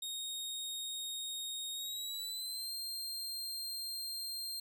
sawtooth tone with pitch glide, 3729 to 4186 Hz, A#7 to C8, 0 to 0 cents, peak -36 dBFS, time 0.02-4.6 s, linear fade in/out 5 ms, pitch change +200 cents, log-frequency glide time 1.73-2.72 s, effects none

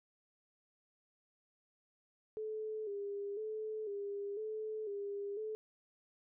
sine tone with vibrato, 418 Hz, G#4, 11 cents sharp, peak -38 dBFS, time 2.37-5.55 s, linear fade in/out 0 ms, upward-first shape square, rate 1 Hz, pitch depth 62 cents each way, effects none

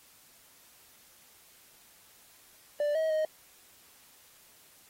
triangle tone with pitch steps, 588 / 637 / 624 Hz, D5 / D#5 / D#5, +2 / +41 / +5 cents, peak -24 dBFS, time 2.8-3.25 s, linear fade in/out 2 ms, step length 150 ms, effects white hiss -59 dBFS RMS until 4.89 s + AAC 48 kbps

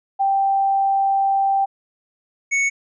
sine / square tone pair in turn, 784 / 2217 Hz, G5 / C#7, 0 / 0 cents, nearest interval octave + tritone, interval 1800 cents, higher second, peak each -15 / -17 dBFS, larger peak first, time 0.19-1.66 / 2.51-2.7 s, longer first, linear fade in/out 20 ms, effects resampled to 16000 Hz

